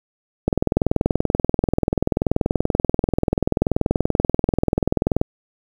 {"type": "click train", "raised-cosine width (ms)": 2, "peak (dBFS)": -3, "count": 99, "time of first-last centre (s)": [0.48, 5.214], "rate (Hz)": 20.7, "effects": ["7-bit"]}